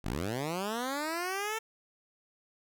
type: linear sweep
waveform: 10% pulse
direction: up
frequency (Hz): 41.2 to 451.1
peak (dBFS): -24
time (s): 0.04-1.59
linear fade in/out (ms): 10
effects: none